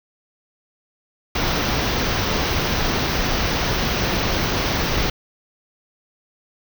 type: band-stop noise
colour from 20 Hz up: pink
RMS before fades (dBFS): -21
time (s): 1.35-5.1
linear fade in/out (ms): 5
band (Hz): 6200 to 15000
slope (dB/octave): 96
effects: none